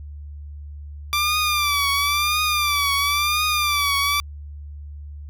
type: tone with vibrato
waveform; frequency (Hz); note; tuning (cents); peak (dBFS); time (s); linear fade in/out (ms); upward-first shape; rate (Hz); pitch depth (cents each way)
15% pulse; 1174.7; D6; 0; -12; 1.13-4.2; 0; triangle; 0.97; 92
effects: added 73 Hz sine -33 dBFS peak until 5.29 s